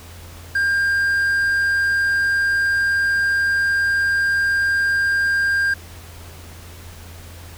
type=tone; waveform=triangle; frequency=1600 Hz; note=G6; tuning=35 cents sharp; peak=-14 dBFS; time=0.55-5.74 s; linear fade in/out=5 ms; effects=added 85 Hz sine -38 dBFS peak until 7.57 s + pink hiss -42 dBFS RMS until 7.57 s